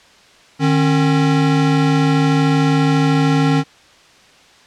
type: tone pair together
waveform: square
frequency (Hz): 152.32 / 271.4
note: D#3 / C#4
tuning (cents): -36 / -36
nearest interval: minor seventh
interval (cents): 1000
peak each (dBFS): -15 / -16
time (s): 0.59-3.64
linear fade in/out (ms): 50
effects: white hiss -47 dBFS RMS until 4.66 s + low-pass 5000 Hz 12 dB/octave